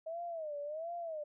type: tone with vibrato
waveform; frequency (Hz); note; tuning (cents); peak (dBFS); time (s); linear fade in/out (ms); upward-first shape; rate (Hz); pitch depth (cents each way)
sine; 632; D#5; +27; -38; 0.06-1.24; 10; sine; 1.4; 160
effects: none